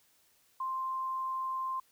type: tone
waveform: sine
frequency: 1048 Hz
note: C6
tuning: 2 cents sharp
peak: -32 dBFS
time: 0.6-1.8 s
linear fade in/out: 5 ms
effects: white hiss -68 dBFS RMS until 1.91 s